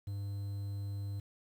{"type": "tone with quantisation", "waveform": "triangle", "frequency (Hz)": 100, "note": "G2", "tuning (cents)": 35, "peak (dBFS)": -34, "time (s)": [0.07, 1.2], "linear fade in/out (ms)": 5, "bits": 10, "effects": []}